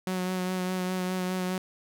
sawtooth tone with vibrato, 184 Hz, F#3, 9 cents flat, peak -24 dBFS, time 0.07-1.58 s, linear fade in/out 2 ms, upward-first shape sine, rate 4.9 Hz, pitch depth 19 cents each way, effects none

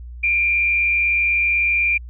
sine tone with frequency modulation, 2386 Hz, D7, 27 cents sharp, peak -15 dBFS, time 0.23-1.98 s, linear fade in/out 10 ms, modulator 100 Hz, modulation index 0.55, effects added 60 Hz sine -32 dBFS peak until 2.09 s

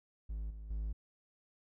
triangle tone with level steps, 53.2 Hz, G#1, 42 cents sharp, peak -35 / -42 / -33 dBFS, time 0.29-0.93 s, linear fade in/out 10 ms, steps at 0.5 / 0.7 s, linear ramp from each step 5 ms, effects none

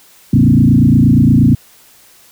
sine tone with frequency modulation, 184.8 Hz, F#3, 2 cents flat, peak -5 dBFS, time 0.33-1.55 s, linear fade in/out 5 ms, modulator 28.5 Hz, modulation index 3.1, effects white hiss -45 dBFS RMS until 2.31 s

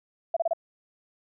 sine tone bursts, 669 Hz, E5, 25 cents sharp, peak -21 dBFS, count 4, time 0.34-0.534 s, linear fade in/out 5 ms, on 26 ms, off 30 ms, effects none

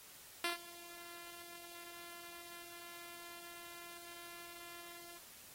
5% pulse tone with ADSR envelope, 344.6 Hz, F4, 23 cents flat, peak -21 dBFS, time 0.44-5.2 s, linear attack 3 ms, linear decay 130 ms, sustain -21 dB, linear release 41 ms, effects white hiss -57 dBFS RMS until 5.54 s + AAC 48 kbps

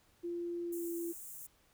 sine tone with pitch glide, 345.2 to 339.5 Hz, F4 to F4, -20 to -49 cents, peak -36 dBFS, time 0.23-1.13 s, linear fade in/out 20 ms, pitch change -29 cents, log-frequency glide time 0.62-0.92 s
white high-pass noise, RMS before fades -48 dBFS, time 0.72-1.47 s, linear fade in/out 10 ms, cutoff 6800 Hz, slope 48 dB/octave
effects pink hiss -69 dBFS RMS until 1.73 s

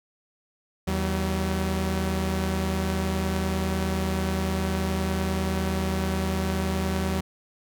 sawtooth tone pair together, 80.01 / 190.3 Hz, D#2 / F#3, +49 / +49 cents, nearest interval octave + minor third, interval 1500 cents, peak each -23 dBFS, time 0.87-7.21 s, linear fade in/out 10 ms, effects none

